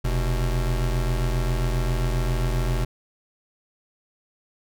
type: tone pair together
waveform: square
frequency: 43.65 / 123.47 Hz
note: F1 / B2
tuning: 0 / 0 cents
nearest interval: octave + tritone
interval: 1800 cents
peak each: -23 / -27 dBFS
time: 0.04-2.85 s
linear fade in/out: 10 ms
effects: none